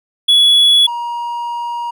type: tone pair in turn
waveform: triangle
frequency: 3388 / 948.7 Hz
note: G#7 / A#5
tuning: +34 / +30 cents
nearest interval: octave + minor seventh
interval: 2204 cents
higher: first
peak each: -5 / -17 dBFS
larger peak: first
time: 0.28-0.87 / 0.87-1.91 s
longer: second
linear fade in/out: 10 ms
effects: none